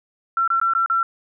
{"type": "tone with dropouts", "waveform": "sine", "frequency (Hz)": 1353, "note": "E6", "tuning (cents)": 45, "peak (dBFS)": -16, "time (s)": [0.37, 1.03], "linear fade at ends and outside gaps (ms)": 2, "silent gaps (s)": [[0.477, 0.502], [0.6, 0.614], [0.736, 0.75], [0.861, 0.899]], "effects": []}